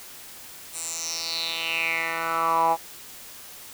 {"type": "tone with band-pass filter sweep", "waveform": "10% pulse", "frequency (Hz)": 164.81, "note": "E3", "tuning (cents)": 0, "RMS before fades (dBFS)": -26, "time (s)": [0.72, 2.77], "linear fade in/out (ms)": 50, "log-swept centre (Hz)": [8900, 830], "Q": 5.4, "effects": ["white hiss -43 dBFS RMS until 3.73 s"]}